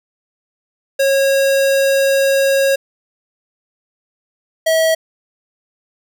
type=tone pair in turn; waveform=square; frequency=546 / 645.2 Hz; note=C#5 / E5; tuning=-26 / -37 cents; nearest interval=minor third; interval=289 cents; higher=second; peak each=-12 dBFS; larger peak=neither; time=0.99-2.76 / 4.66-4.95 s; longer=first; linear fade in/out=10 ms; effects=none